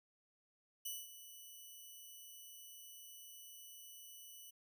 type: tone with ADSR envelope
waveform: 5% pulse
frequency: 2972 Hz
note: F#7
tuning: 7 cents sharp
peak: -32 dBFS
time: 0.85-4.51 s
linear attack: 9 ms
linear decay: 210 ms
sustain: -13 dB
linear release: 13 ms
effects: none